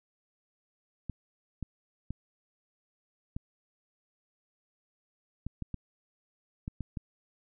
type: clicks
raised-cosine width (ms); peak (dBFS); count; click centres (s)
5; -23; 10; 1.097 / 1.627 / 2.106 / 3.365 / 5.466 / 5.623 / 5.743 / 6.679 / 6.807 / 6.972
effects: none